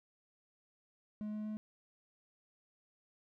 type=tone with pitch steps; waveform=triangle; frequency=211.5 / 212.8 / 214.2 Hz; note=G#3 / G#3 / A3; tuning=+32 / +42 / -46 cents; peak=-36 dBFS; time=1.21-1.57 s; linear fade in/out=0 ms; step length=120 ms; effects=none

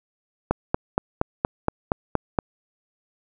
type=click train; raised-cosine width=1 ms; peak=-5 dBFS; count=9; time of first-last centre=0.51-2.388 s; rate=4.26 Hz; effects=none

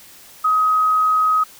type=tone; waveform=sine; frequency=1263 Hz; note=D#6; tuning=26 cents sharp; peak=-13 dBFS; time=0.44-1.44 s; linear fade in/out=10 ms; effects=white hiss -44 dBFS RMS until 1.59 s

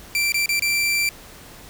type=tone with dropouts; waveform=sawtooth; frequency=2349 Hz; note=D7; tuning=in tune; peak=-15 dBFS; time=0.15-1.09 s; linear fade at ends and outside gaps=1 ms; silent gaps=0.321-0.343 / 0.459-0.491 / 0.595-0.622 s; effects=pink hiss -43 dBFS RMS until 1.69 s

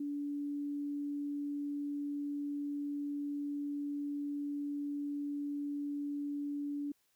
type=tone; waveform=sine; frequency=288.1 Hz; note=D4; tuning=33 cents flat; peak=-35 dBFS; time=0-6.92 s; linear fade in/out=5 ms; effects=white hiss -75 dBFS RMS until 7.15 s

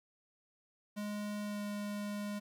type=tone with pitch glide; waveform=square; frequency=207.7 to 205.9 Hz; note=G#3 to G#3; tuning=0 to -15 cents; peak=-38 dBFS; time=0.96-2.4 s; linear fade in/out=20 ms; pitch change=-15 cents; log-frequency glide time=1.42-1.62 s; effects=11-bit

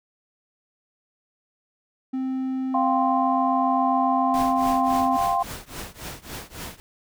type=tone; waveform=triangle; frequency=261.6 Hz; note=C4; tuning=in tune; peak=-22 dBFS; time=2.13-5.17 s; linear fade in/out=10 ms
type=chord; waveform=sine; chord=F suspended second; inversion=none; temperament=just; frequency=698.5 / 785.8 / 1047.7 Hz; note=F5 / G5 / C6; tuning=0 / +4 / +2 cents; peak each=-24 dBFS; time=2.74-5.43 s; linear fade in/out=5 ms
type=noise with tremolo; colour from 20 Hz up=pink; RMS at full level=-33 dBFS; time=4.34-6.8 s; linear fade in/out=0 ms; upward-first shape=triangle; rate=3.6 Hz; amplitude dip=95%
effects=none

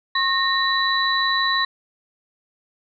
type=tone cluster; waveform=sine; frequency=1082 / 1849 / 3953 Hz; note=C#6 / A#6 / B7; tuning=-42 / -15 / +1 cents; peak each=-22 dBFS; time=0.15-1.65 s; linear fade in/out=5 ms; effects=none

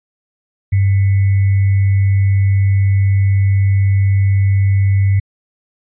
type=tone with sample-and-hold; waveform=sine; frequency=98 Hz; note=G2; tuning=in tune; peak=-9 dBFS; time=0.72-5.2 s; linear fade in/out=10 ms; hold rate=2100 Hz; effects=resampled to 8000 Hz

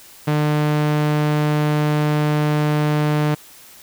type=tone with low-pass filter; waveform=sawtooth; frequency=150 Hz; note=D3; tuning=37 cents sharp; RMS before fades=-18 dBFS; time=0.27-3.35 s; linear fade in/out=10 ms; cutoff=4000 Hz; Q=0.51; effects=white hiss -44 dBFS RMS until 3.82 s

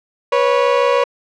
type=tone pair together; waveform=30% pulse; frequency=488.4 / 554.4 Hz; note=B4 / C#5; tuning=-19 / 0 cents; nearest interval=major second; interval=219 cents; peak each=-12 dBFS; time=0.32-1.04 s; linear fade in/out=5 ms; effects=low-pass 3000 Hz 12 dB/octave

